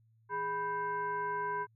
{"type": "tone with frequency modulation", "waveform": "sine", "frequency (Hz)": 987.8, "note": "B5", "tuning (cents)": 0, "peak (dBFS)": -32, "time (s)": [0.29, 1.67], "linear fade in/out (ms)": 50, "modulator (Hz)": 575, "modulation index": 0.87, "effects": ["added 112 Hz sine -64 dBFS peak until 1.75 s"]}